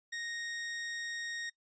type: tone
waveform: sawtooth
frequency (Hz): 1864.7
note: A#6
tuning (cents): 0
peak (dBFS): -34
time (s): 0.12-1.5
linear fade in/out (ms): 10
effects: noise-tail reverb RT60 0.1 s tail -21 dB re dry + resampled to 16000 Hz